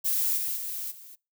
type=noise with level steps; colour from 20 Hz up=violet; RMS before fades=-26 / -30 / -34 / -47 dBFS; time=0.04-1.16 s; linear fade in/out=20 ms; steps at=0.36 / 0.55 / 0.9 s; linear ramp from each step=20 ms; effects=noise-tail reverb RT60 0.3 s tail -26 dB re dry